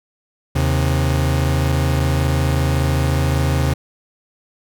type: tone pair together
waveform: 40% pulse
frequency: 79.4 / 133.53 Hz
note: D#2 / C3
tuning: +36 / +36 cents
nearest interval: major sixth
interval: 900 cents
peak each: -17 dBFS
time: 0.55-3.74 s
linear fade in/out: 10 ms
effects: none